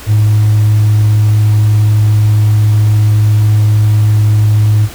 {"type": "tone with hard clipping", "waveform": "triangle", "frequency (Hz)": 106.3, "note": "G#2", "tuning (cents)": 41, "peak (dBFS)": -5, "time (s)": [0.06, 4.89], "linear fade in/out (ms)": 50, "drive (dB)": 2, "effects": ["added 60 Hz sine -32 dBFS peak until 4.94 s", "pink hiss -30 dBFS RMS until 4.94 s"]}